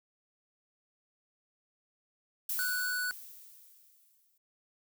violet noise with exponential decay, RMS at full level -33 dBFS, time 2.49-4.38 s, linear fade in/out 5 ms, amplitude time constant 410 ms
square tone, 1480 Hz, F#6, in tune, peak -32 dBFS, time 2.59-3.11 s, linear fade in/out 0 ms
effects none

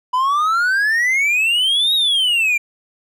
triangle exponential two-way sweep, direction up then down, 987.8 to 3830 to 2347 Hz, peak -12 dBFS, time 0.13-2.58 s, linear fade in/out 10 ms, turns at 1.94 s, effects none

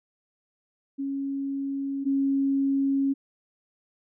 sine tone pair in turn, 275.5 / 274.2 Hz, C#4 / C#4, -11 / -19 cents, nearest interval unison, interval 8 cents, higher first, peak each -27 / -21 dBFS, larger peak second, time 0.98-2.05 / 2.05-3.14 s, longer second, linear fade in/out 20 ms, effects none

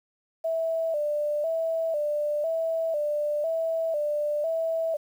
sine tone with vibrato, 622.3 Hz, D#5, in tune, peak -24 dBFS, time 0.44-4.97 s, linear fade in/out 10 ms, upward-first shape square, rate 1 Hz, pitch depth 84 cents each way, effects 9-bit

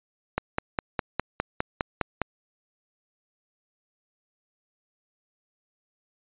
click train, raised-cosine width 0.5 ms, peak -9 dBFS, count 10, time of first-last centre 0.38-2.217 s, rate 4.9 Hz, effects resampled to 8000 Hz

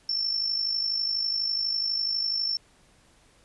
sine tone with amplitude modulation, 5390 Hz, E8, 38 cents sharp, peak -22 dBFS, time 0.09-2.57 s, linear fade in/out 2 ms, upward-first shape sine, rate 52.1 Hz, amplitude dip 60%, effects pink hiss -60 dBFS RMS until 3.44 s + resampled to 24000 Hz

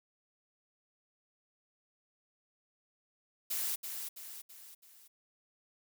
blue noise with echo, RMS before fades -35 dBFS, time 3.5-3.76 s, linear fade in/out 10 ms, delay 330 ms, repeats 4, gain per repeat -6 dB, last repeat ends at 5.08 s, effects none

